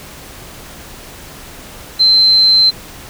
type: tone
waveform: sine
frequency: 4100 Hz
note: C8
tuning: 36 cents flat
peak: -6 dBFS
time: 1.99-2.71 s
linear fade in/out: 20 ms
effects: pink hiss -34 dBFS RMS until 3.09 s